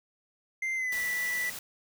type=tone with pitch glide; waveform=triangle; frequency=2086 to 1968.9 Hz; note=C7 to B6; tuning=-6 to -6 cents; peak=-27 dBFS; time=0.62-1.5 s; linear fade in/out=5 ms; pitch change=-100 cents; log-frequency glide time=0.75-0.95 s
type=noise; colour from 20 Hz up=white; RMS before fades=-40 dBFS; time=0.92-1.59 s; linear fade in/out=2 ms
effects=none